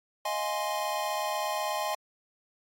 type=chord; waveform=square; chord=F minor seventh; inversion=third; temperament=equal; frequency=622.3 / 698.5 / 830.6 / 1046.5 Hz; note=Eb5 / F5 / Ab5 / C6; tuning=0 / 0 / 0 / 0 cents; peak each=-35 / -39 / -34 / -35 dBFS; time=0.25-1.95 s; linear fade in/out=5 ms; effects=AAC 64 kbps